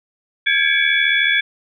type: tone cluster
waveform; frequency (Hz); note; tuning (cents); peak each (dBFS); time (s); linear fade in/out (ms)
sine; 1619 / 1693 / 2243 / 2322 / 3409; G#6 / G#6 / C#7 / D7 / G#7; -45 / +33 / +20 / -20 / +45; -20; 0.46-1.41; 10
effects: none

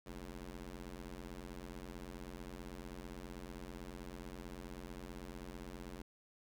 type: ring-modulated tone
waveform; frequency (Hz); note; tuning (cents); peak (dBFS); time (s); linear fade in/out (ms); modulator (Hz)
15% pulse; 89.2; F2; +37; -37; 0.06-6.02; 5; 126
effects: none

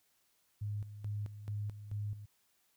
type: tone with tremolo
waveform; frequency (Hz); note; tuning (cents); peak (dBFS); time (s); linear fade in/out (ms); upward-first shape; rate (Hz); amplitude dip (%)
sine; 103.83; G#2; 0; -35; 0.61-2.26; 10; square; 2.3; 70
effects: white hiss -74 dBFS RMS until 2.76 s

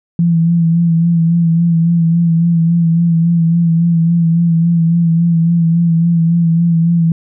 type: tone with vibrato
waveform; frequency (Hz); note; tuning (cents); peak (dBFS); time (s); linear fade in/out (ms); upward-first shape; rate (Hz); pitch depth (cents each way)
sine; 167.6; E3; +29; -8; 0.19-7.12; 2; sine; 3.6; 36
effects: none

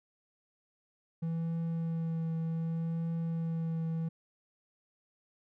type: tone with vibrato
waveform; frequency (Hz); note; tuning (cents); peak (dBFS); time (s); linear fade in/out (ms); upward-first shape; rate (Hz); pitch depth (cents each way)
triangle; 164.4; E3; -4; -29; 1.22-4.09; 10; triangle; 0.66; 17
effects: none

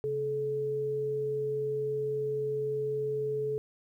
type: tone pair together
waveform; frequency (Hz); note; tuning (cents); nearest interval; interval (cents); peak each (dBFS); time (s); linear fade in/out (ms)
sine; 135.6 / 430.5; C#3 / A4; -38 / -38; octave + minor sixth; 2000; -39 / -29; 0.04-3.58; 0
effects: 11-bit

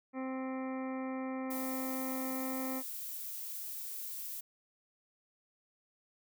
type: harmonic tone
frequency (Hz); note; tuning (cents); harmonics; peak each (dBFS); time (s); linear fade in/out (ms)
261.6; C4; 0; 1 / 2 / 3 / 4 / 5 / 7 / 8 / 9; -37 / -43 / -47 / -49 / -51 / -54 / -55 / -56; 0.13-2.83; 50
type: noise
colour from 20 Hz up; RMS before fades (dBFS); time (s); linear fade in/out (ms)
violet; -42; 1.5-4.41; 10
effects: none

